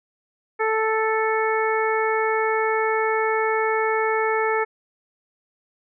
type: harmonic tone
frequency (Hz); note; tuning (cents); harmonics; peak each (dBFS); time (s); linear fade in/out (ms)
440; A4; 0; 1 / 2 / 3 / 4 / 5; -22 / -25 / -27 / -28 / -29; 0.59-4.65; 20
effects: none